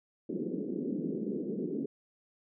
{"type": "band-pass noise", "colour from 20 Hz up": "pink", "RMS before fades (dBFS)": -35, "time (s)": [0.29, 1.86], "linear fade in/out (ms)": 5, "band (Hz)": [180, 440], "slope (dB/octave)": 48, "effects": []}